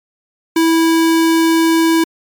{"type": "tone", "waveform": "square", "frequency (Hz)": 327.6, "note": "E4", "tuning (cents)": -11, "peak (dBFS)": -10, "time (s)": [0.56, 2.04], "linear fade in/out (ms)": 5, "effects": ["MP3 96 kbps"]}